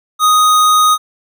square tone, 1246 Hz, D#6, 2 cents sharp, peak -8 dBFS, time 0.19-0.98 s, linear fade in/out 50 ms, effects none

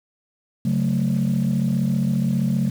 sine chord, F# minor, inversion second, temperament equal, 138.59 / 185 / 220 Hz, C#3 / F#3 / A3, 0 / 0 / 0 cents, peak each -21 dBFS, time 0.65-2.7 s, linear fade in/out 5 ms, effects tanh soft clip ceiling -13 dBFS + 7-bit

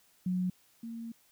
sine tone pair in turn, 182.4 / 229.8 Hz, F#3 / A#3, -24 / -25 cents, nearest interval major third, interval 399 cents, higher second, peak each -28 / -38 dBFS, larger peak first, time 0.26-0.5 / 0.83-1.12 s, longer second, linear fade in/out 5 ms, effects white hiss -66 dBFS RMS until 1.31 s

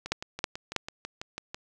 two click trains, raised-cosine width 0.2 ms, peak -9 / -19 dBFS, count 3 / 10, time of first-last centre 0.12-0.763 / 0.06-1.545 s, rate 3.11 / 6.06 Hz, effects none

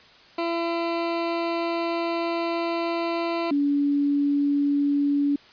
20% pulse / sine tone pair in turn, 337.1 / 285.5 Hz, E4 / D4, +39 / -49 cents, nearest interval minor third, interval 288 cents, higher first, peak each -19 dBFS, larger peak neither, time 0.38-3.51 / 3.51-5.36 s, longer first, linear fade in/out 5 ms, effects white hiss -51 dBFS RMS until 5.52 s + resampled to 11025 Hz

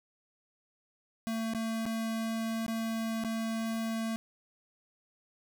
square tone with dropouts, 224.9 Hz, A3, 38 cents sharp, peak -32 dBFS, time 1.27-4.16 s, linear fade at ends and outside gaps 0 ms, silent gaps 1.536-1.548 / 1.855-1.863 / 2.664-2.681 / 3.238-3.247 s, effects none

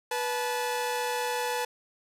sawtooth tone pair together, 490 / 866.2 Hz, B4 / A5, -14 / -27 cents, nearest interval minor seventh, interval 987 cents, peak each -27 dBFS, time 0.11-1.65 s, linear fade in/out 5 ms, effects resampled to 32000 Hz + 8-bit

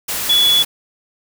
sine tone in noise, 3410 Hz, G#7, 45 cents sharp, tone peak -10 dBFS, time 0.29-0.63 s, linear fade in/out 10 ms, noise white, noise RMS -22 dBFS, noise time 0.08-0.65 s, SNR +9 dB, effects none

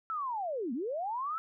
sine linear two-way sweep, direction down then up, 1340 to 219 to 1340 Hz, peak -32 dBFS, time 0.1-1.38 s, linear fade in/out 0 ms, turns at 0.73 s, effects none

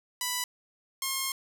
5% pulse tone pair in turn, 990 / 1071.2 Hz, B5 / C6, +4 / +40 cents, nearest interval minor second, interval 136 cents, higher second, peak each -17 dBFS, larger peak neither, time 0.21-0.44 / 1.02-1.32 s, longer second, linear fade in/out 2 ms, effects none

